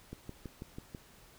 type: click train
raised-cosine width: 3 ms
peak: -29 dBFS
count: 6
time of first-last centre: 0.13-0.948 s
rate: 6.11 Hz
effects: pink hiss -59 dBFS RMS until 1.38 s